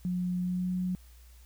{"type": "tone with pitch glide", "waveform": "sine", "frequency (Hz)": [180.1, 182.51], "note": ["F#3", "F#3"], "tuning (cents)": [-46, -23], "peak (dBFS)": -28, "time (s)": [0.05, 0.95], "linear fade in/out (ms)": 0, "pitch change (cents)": 23, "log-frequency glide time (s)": [0.42, 0.75], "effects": ["added 60 Hz sine -51 dBFS peak until 1.45 s", "white hiss -62 dBFS RMS until 1.45 s"]}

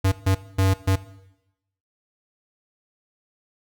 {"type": "tone bursts at uneven times", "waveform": "square", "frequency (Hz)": 95.7, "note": "G2", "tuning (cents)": -41, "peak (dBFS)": -17, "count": 4, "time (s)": [[0.04, 0.12], [0.26, 0.35], [0.58, 0.74], [0.87, 0.96]], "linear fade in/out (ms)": 10, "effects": ["noise-tail reverb RT60 0.9 s tail -17 dB re dry"]}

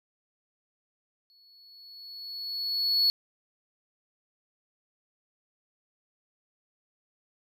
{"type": "tone with exponential growth", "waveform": "triangle", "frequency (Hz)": 4392, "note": "C#8", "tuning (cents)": -17, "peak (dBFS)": -18, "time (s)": [1.3, 3.1], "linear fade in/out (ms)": 0, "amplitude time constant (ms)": 390, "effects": []}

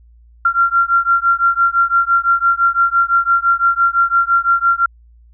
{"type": "beating tone pair", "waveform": "sine", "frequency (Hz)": [1374, 1379.9], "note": ["F6", "F6"], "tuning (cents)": [-29, -21], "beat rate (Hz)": 5.9, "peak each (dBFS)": -14, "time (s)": [0.45, 4.86], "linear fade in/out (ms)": 5, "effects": ["added 58 Hz sine -43 dBFS peak until 5.33 s"]}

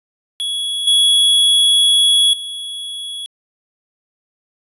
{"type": "tone with level steps", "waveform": "square", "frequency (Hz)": 3359, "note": "G#7", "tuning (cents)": 19, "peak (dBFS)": [-19, -10, -25], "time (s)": [0.4, 3.26], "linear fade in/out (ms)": 0, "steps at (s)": [0.87, 2.33], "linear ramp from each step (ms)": 5, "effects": ["resampled to 24000 Hz"]}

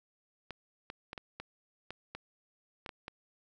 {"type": "clicks", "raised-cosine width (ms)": 0.3, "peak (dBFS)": -25, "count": 10, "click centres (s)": [0.507, 0.901, 1.131, 1.178, 1.4, 1.906, 2.15, 2.862, 2.892, 3.081], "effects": []}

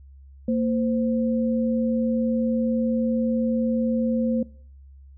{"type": "tone pair together", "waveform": "sine", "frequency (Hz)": [230, 518.1], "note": ["A#3", "C5"], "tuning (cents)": [-23, -17], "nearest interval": "octave + major second", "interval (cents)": 1406, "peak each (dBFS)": [-20, -27], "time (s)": [0.48, 4.43], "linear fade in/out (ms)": 5, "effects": ["noise-tail reverb RT60 0.5 s tail -21 dB re dry", "added 68 Hz sine -44 dBFS peak until 5.17 s"]}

